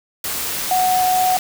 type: tone in noise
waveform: sine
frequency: 738 Hz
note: F#5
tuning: 5 cents flat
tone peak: -14 dBFS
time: 0.71-1.37 s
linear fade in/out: 2 ms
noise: white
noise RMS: -24 dBFS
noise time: 0.24-1.39 s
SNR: +7 dB
effects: none